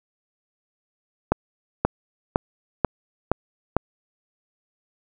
accelerating click train, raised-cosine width 1 ms, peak -3 dBFS, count 6, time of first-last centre 1.32-3.766 s, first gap 530 ms, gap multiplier 0.96, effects none

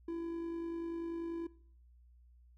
triangle tone with amplitude modulation, 335 Hz, E4, 28 cents sharp, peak -33 dBFS, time 0.08-1.47 s, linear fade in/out 5 ms, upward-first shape sine, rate 50.2 Hz, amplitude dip 35%, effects noise-tail reverb RT60 0.6 s tail -21 dB re dry + added 60 Hz sine -59 dBFS peak until 2.57 s

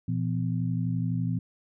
sine tone cluster, 117.6 / 169.5 / 253.4 Hz, A#2 / E3 / B3, +16 / +49 / +45 cents, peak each -28 / -29 / -34 dBFS, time 0.08-1.39 s, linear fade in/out 5 ms, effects none

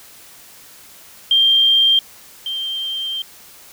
sine tone pair in turn, 3179 / 3155 Hz, G7 / G7, +24 / +10 cents, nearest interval unison, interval 14 cents, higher first, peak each -10 / -21 dBFS, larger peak first, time 1.31-1.99 / 2.46-3.22 s, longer second, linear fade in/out 2 ms, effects white hiss -43 dBFS RMS until 3.72 s

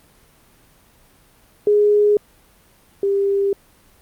sine tone pair in turn, 415.3 / 397.2 Hz, G#4 / G4, 0 / +23 cents, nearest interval minor second, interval 77 cents, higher first, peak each -11 / -15 dBFS, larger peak first, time 1.67-2.17 / 3.03-3.53 s, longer neither, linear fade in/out 2 ms, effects pink hiss -53 dBFS RMS until 4.01 s + Opus 32 kbps

